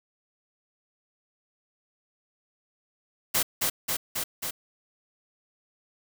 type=noise with echo; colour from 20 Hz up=white; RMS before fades=-24 dBFS; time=3.34-3.43 s; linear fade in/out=10 ms; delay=270 ms; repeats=4; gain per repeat=-2 dB; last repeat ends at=4.51 s; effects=none